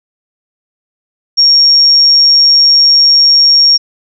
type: tone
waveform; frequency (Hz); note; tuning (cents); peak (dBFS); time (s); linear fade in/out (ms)
sine; 5550; F8; -12; -3; 1.37-3.78; 20
effects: none